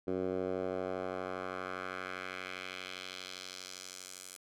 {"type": "tone with band-pass filter sweep", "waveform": "10% pulse", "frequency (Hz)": 92.5, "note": "F#2", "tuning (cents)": 0, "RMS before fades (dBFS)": -40, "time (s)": [0.07, 4.37], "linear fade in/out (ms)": 10, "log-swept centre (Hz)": [370, 8800], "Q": 1.4, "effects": []}